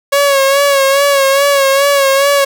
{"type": "tone with vibrato", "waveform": "sawtooth", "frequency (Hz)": 554.4, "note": "C#5", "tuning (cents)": 0, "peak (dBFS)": -4, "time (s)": [0.12, 2.45], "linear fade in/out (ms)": 10, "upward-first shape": "sine", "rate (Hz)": 2.4, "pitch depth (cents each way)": 46, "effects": []}